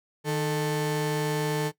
35% pulse tone pair together, 153.77 / 441 Hz, D#3 / A4, -20 / +4 cents, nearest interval octave + tritone, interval 1824 cents, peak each -26 dBFS, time 0.24-1.72 s, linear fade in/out 50 ms, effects noise-tail reverb RT60 0.1 s tail -18 dB re dry

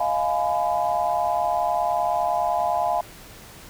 sine chord, F half-diminished seventh, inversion third, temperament just, 628.6 / 698.5 / 838.1 / 1005.8 Hz, Eb5 / F5 / Ab5 / Cb6, +18 / 0 / +16 / +31 cents, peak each -28 / -23 / -25 / -29 dBFS, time 0-3.01 s, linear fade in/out 5 ms, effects pink hiss -44 dBFS RMS until 3.69 s

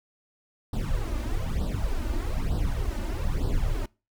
brown noise with flanger, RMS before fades -27 dBFS, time 0.73-3.86 s, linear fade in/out 5 ms, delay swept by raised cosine 0.22 to 3.42 ms, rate 1.1 Hz, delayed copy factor +0.9, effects noise-tail reverb RT60 0.3 s tail -24 dB re dry

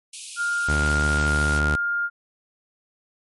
white high-pass noise, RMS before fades -35 dBFS, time 0.13-1.59 s, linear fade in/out 5 ms, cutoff 2400 Hz, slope 96 dB/octave
sine tone, 1407 Hz, F6, 12 cents sharp, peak -21 dBFS, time 0.36-2.1 s, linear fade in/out 50 ms
sawtooth tone with vibrato, 74.2 Hz, D2, 18 cents sharp, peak -17 dBFS, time 0.68-1.76 s, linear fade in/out 10 ms, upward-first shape sine, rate 5.5 Hz, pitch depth 13 cents each way
effects MP3 48 kbps

